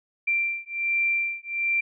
sine beating tone pair, 2359 / 2360.3 Hz, D7 / D7, +7 / +8 cents, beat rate 1.3 Hz, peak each -26 dBFS, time 0.27-1.81 s, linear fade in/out 10 ms, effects none

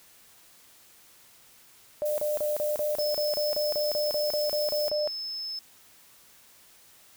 sine tone bursts, 598 Hz, D5, 31 cents sharp, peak -25 dBFS, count 16, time 2.02-5.075 s, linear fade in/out 0 ms, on 160 ms, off 33 ms
violet noise, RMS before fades -38 dBFS, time 2.05-4.9 s, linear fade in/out 10 ms
sine tone, 5230 Hz, E8, 15 cents flat, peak -32 dBFS, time 2.99-5.59 s, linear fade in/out 2 ms
effects white hiss -56 dBFS RMS until 7.16 s

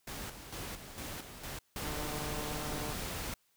pink noise with tremolo, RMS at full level -42 dBFS, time 0.07-1.59 s, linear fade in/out 5 ms, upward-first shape square, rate 2.2 Hz, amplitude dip 55%
pink noise, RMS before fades -39 dBFS, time 1.76-3.34 s, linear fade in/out 2 ms
click train, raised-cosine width 1 ms, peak -30 dBFS, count 165, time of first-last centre 1.84-2.933 s, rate 150 Hz
effects white hiss -73 dBFS RMS until 3.56 s

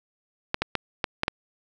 clicks, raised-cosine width 0.3 ms, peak -7 dBFS, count 6, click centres 0.544 / 0.62 / 0.753 / 1.042 / 1.234 / 1.281 s, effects none

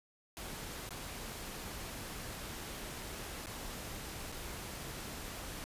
pink noise with dropouts, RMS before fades -44 dBFS, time 0.37-5.64 s, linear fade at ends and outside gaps 0 ms, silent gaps 0.891-0.907 / 3.459-3.469 / 4.318-4.324 s, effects resampled to 32000 Hz

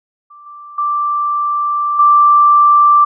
sine tone with level steps, 1174.7 Hz, D6, in tune, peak -36 / -31 / -13 / -5 dBFS, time 0.3-3.05 s, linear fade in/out 10 ms, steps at 0.46 / 0.78 / 1.99 s, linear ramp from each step 5 ms, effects none

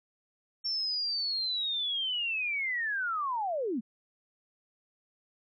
sine linear sweep, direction down, 5450 to 195.6 Hz, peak -29 dBFS, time 0.64-3.81 s, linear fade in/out 20 ms, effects none

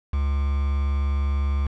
triangle tone with quantisation, 70.2 Hz, C#2, 22 cents sharp, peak -18 dBFS, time 0.13-1.67 s, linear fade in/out 5 ms, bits 6, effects low-pass 3000 Hz 12 dB/octave

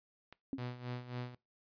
click, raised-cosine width 0.3 ms, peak -34 dBFS, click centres 0.326 s
sine tone with exponential decay, 270 Hz, C#4, 45 cents flat, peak -31 dBFS, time 0.53-0.65 s, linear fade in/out 1 ms, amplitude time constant 24 ms
sawtooth tone with tremolo, 123.47 Hz, B2, in tune, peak -34 dBFS, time 0.58-1.35 s, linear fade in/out 5 ms, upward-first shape sine, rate 3.7 Hz, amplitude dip 75%
effects noise-tail reverb RT60 0.2 s tail -21 dB re dry + resampled to 11025 Hz

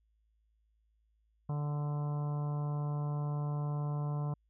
harmonic tone, 146.83 Hz, D3, in tune, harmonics 1 / 2 / 3 / 4 / 5 / 6 / 7 / 8 / 9, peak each -32 / -50 / -49 / -50 / -49 / -54 / -49 / -62 / -58 dBFS, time 1.49-4.34 s, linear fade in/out 5 ms, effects added 54 Hz sine -70 dBFS peak until 4.49 s

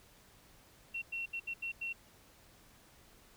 sine tone bursts at uneven times, 2723 Hz, F7, 44 cents flat, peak -36 dBFS, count 6, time 0.94-1.02 / 1.12-1.26 / 1.33-1.4 / 1.47-1.54 / 1.62-1.72 / 1.81-1.93 s, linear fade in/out 10 ms, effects pink hiss -62 dBFS RMS until 3.36 s

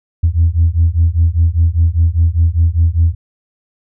sine beating tone pair, 80.9 / 85.9 Hz, E2 / F2, -32 / -28 cents, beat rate 5 Hz, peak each -11 dBFS, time 0.23-3.15 s, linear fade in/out 10 ms, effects tanh soft clip ceiling -3 dBFS

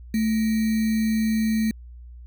sine tone with sample-and-hold, 220 Hz, A3, in tune, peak -19 dBFS, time 0.14-1.71 s, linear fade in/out 2 ms, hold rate 2100 Hz, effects added 60 Hz sine -39 dBFS peak until 2.26 s

